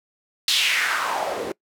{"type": "noise with band-pass filter sweep", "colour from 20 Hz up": "white", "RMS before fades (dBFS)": -23, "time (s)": [0.48, 1.52], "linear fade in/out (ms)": 2, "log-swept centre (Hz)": [4000, 370], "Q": 3.1, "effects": ["noise-tail reverb RT60 0.1 s tail -23 dB re dry"]}